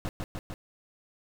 brown noise with echo, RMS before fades -32 dBFS, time 0.05-0.09 s, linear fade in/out 0 ms, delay 150 ms, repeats 3, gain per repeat -2 dB, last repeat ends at 0.54 s, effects none

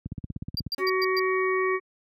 click train, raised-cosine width 5 ms, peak -19 dBFS, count 11, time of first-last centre 0.06-0.666 s, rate 16.5 Hz
triangle tone bursts, 4738 Hz, D8, 14 cents sharp, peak -25 dBFS, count 5, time 0.57-1.195 s, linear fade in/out 2 ms, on 29 ms, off 120 ms
harmonic tone, 375.1 Hz, F#4, 24 cents sharp, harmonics 1 / 3 / 5 / 6, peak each -24 / -29 / -31 / -32 dBFS, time 0.78-1.8 s, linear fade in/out 50 ms
25% pulse tone with exponential decay, 277.2 Hz, C#4, in tune, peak -29 dBFS, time 0.78-0.9 s, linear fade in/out 2 ms, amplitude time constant 26 ms
effects high-pass 80 Hz 12 dB/octave

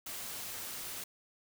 white noise, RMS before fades -42 dBFS, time 0.06-1.04 s, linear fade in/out 5 ms, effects none

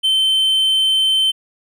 triangle tone, 3090 Hz, G7, 26 cents flat, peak -11 dBFS, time 0.03-1.32 s, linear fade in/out 20 ms, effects none

